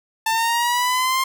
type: linear sweep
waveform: sawtooth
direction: up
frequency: 887 to 1060 Hz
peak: -14 dBFS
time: 0.26-1.24 s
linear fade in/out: 5 ms
effects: none